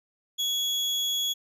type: tone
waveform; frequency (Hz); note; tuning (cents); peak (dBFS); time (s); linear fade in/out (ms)
35% pulse; 3353; G#7; +16; -23; 0.38-1.34; 20
effects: resampled to 32000 Hz